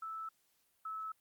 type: tone pair in turn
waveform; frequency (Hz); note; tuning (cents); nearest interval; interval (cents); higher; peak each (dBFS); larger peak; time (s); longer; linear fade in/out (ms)
sine; 1314 / 1301.2; E6 / E6; -6 / -23; unison; 17; first; -40 / -39; second; 0.02-0.29 / 0.85-1.12; neither; 5
effects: white hiss -75 dBFS RMS until 1.2 s + Opus 48 kbps